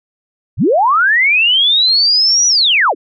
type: linear two-way sweep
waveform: sine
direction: up then down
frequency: 58.27 to 5920 to 235.3 Hz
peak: -8 dBFS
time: 0.57-2.95 s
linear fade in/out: 50 ms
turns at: 2.47 s
effects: none